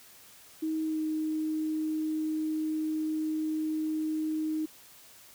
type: tone with pitch glide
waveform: sine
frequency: 316.1 to 311.9 Hz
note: D#4 to D#4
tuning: +27 to +4 cents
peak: -28 dBFS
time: 0.62-4.66 s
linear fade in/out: 10 ms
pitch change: -23 cents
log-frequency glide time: 0.83-1.01 s
effects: white hiss -54 dBFS RMS until 5.34 s